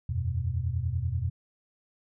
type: chord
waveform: sine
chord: E suspended second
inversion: none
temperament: just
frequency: 82.41 / 92.71 / 123.61 Hz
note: E2 / F#2 / B2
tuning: 0 / +4 / +2 cents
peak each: -31 dBFS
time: 0.09-1.3 s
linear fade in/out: 5 ms
effects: none